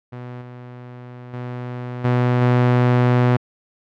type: tone with level steps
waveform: sawtooth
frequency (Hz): 123.47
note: B2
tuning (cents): 0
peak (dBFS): -27 / -31 / -23 / -11 / -9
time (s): 0.12-3.37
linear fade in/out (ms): 10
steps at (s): 0.41 / 1.33 / 2.04 / 2.41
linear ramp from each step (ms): 10
effects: low-pass 2000 Hz 12 dB/octave